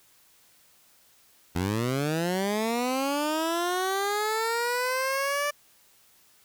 15% pulse linear sweep, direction up, 83.9 to 587.3 Hz, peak -19 dBFS, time 1.55-5.51 s, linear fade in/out 10 ms, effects white hiss -60 dBFS RMS until 6.44 s

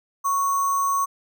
sine tone with sample-and-hold, 1108.7 Hz, C#6, in tune, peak -19 dBFS, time 0.24-1.06 s, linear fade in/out 20 ms, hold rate 7350 Hz, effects none

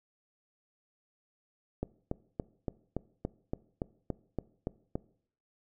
click train, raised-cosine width 2 ms, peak -19 dBFS, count 12, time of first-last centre 1.83-4.955 s, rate 3.52 Hz, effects noise-tail reverb RT60 0.6 s tail -21 dB re dry

